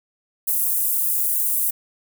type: high-pass noise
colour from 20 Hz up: pink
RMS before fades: -21 dBFS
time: 0.47-1.71 s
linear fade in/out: 10 ms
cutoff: 11000 Hz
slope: 24 dB/octave
effects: none